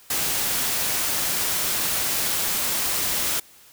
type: noise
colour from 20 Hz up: white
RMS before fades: -24 dBFS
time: 0.1-3.4 s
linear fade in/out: 5 ms
effects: white hiss -51 dBFS RMS until 3.72 s